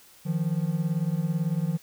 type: beating tone pair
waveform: triangle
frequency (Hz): 155.5 / 173.5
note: D#3 / F3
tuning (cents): -1 / -11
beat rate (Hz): 18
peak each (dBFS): -25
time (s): 0.25-1.78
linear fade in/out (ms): 20
effects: white hiss -54 dBFS RMS until 1.82 s